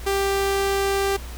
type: tone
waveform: sawtooth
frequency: 393.7 Hz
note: G4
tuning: 8 cents sharp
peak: -16 dBFS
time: 0.06-1.17 s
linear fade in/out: 10 ms
effects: added 60 Hz sine -33 dBFS peak until 1.37 s + pink hiss -41 dBFS RMS until 1.37 s